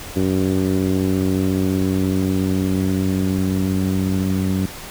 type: tone with low-pass filter sweep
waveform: 10% pulse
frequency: 94.4 Hz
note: F#2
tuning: 35 cents sharp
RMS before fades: -19 dBFS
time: 0.16-4.66 s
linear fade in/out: 5 ms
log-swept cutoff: 340 to 220 Hz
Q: 1.6
effects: pink hiss -34 dBFS RMS until 4.9 s